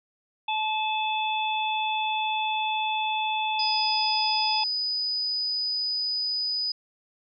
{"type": "harmonic tone", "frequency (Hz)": 866, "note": "A5", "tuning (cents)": -28, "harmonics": [1, 3, 4], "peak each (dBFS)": [-26, -31, -32], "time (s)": [0.48, 4.64], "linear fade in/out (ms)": 5}
{"type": "tone", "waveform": "sine", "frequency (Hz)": 4978, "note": "D#8", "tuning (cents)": 0, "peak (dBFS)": -25, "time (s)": [3.59, 6.72], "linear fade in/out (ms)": 5}
{"effects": []}